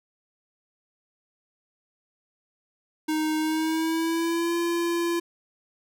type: tone with pitch glide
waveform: square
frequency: 311.1 to 341.2 Hz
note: D#4 to F4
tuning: 0 to -40 cents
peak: -24 dBFS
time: 3.08-5.2 s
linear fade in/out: 10 ms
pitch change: +160 cents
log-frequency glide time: 3.38-4.55 s
effects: none